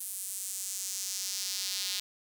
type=tone with high-pass filter sweep; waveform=square; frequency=96.2 Hz; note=G2; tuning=32 cents flat; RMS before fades=-36 dBFS; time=0-2 s; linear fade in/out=5 ms; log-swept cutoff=10000 to 4000 Hz; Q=1.9; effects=none